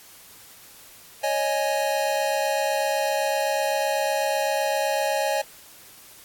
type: chord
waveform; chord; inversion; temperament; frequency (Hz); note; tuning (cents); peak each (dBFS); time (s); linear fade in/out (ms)
square; C# suspended second; none; equal; 554.4 / 622.3 / 830.6; C#5 / D#5 / G#5; 0 / 0 / 0; -27; 1.23-5.42; 10
effects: white hiss -48 dBFS RMS until 6.24 s + AAC 64 kbps